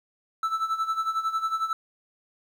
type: tone with tremolo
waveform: triangle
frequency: 1318.5 Hz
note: E6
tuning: in tune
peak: -20 dBFS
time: 0.43-1.73 s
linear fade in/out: 2 ms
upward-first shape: sine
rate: 11 Hz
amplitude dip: 75%
effects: 10-bit